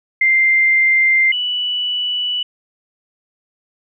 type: tone pair in turn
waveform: sine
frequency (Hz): 2093 / 2960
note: C7 / F#7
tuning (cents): 0 / 0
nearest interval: tritone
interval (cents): 600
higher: second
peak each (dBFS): -10 / -17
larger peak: first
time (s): 0.21-1.32 / 1.32-2.43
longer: neither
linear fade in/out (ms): 5
effects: none